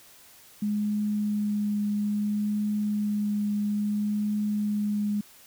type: tone with vibrato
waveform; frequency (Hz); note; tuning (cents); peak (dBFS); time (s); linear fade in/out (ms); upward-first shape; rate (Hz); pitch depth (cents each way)
sine; 208.1; G#3; +4; -24; 0.62-5.21; 5; triangle; 0.6; 12
effects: white hiss -53 dBFS RMS until 5.46 s